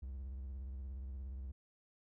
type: tone with vibrato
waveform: triangle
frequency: 65.7 Hz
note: C2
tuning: 8 cents sharp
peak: -40 dBFS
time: 0.02-1.52 s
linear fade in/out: 10 ms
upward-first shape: triangle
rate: 17 Hz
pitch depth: 170 cents each way
effects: none